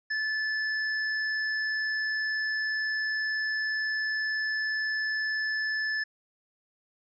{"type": "tone with hard clipping", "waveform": "triangle", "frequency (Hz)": 1739, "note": "A6", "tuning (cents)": -21, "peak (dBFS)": -29, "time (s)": [0.1, 6.04], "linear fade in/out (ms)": 10, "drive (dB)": 15, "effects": ["resampled to 16000 Hz"]}